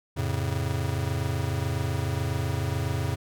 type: chord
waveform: square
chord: F augmented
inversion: none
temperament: just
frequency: 87.31 / 109.13 / 136.42 Hz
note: F2 / A2 / C#3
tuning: 0 / -14 / -27 cents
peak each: -31 dBFS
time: 0.16-3.16 s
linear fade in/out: 20 ms
effects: none